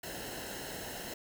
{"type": "noise with comb filter", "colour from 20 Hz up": "pink", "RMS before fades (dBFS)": -42, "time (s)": [0.03, 1.14], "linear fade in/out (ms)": 5, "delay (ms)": 0.85, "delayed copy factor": -0.7, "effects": []}